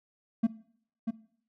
triangle tone with echo, 226.4 Hz, A3, 50 cents sharp, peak -18 dBFS, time 0.43-0.47 s, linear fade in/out 10 ms, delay 640 ms, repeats 1, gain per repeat -7 dB, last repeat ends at 1.11 s, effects noise-tail reverb RT60 0.6 s tail -19 dB re dry + tanh soft clip ceiling -14 dBFS

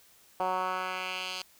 10% pulse tone with band-pass filter sweep, 185 Hz, F#3, in tune, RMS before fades -33 dBFS, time 0.4-1.42 s, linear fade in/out 2 ms, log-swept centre 810 to 4100 Hz, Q 1.8, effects white hiss -60 dBFS RMS until 1.59 s

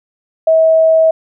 sine tone, 644 Hz, E5, 41 cents flat, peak -6 dBFS, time 0.47-1.11 s, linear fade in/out 5 ms, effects none

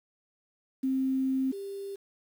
sine tone pair in turn, 264.3 / 396 Hz, C4 / G4, +18 / +18 cents, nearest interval perfect fifth, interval 700 cents, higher second, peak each -25 / -35 dBFS, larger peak first, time 0.83-1.52 / 1.52-1.96 s, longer first, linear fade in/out 10 ms, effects 9-bit

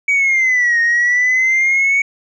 sine linear two-way sweep, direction down then up, 2279 to 1853 to 2239 Hz, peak -9 dBFS, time 0.08-2.02 s, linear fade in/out 5 ms, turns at 0.8 s, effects tanh soft clip ceiling -9 dBFS

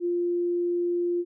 sine tone, 349.2 Hz, F4, in tune, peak -23 dBFS, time 0-1.25 s, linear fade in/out 50 ms, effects none

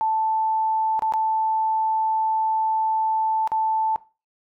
sine tone with dropouts, 880 Hz, A5, in tune, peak -19 dBFS, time 0.01-3.96 s, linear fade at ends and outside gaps 0 ms, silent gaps 0.993-1.022 / 1.123-1.137 / 3.475-3.518 s, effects noise-tail reverb RT60 0.3 s tail -18 dB re dry

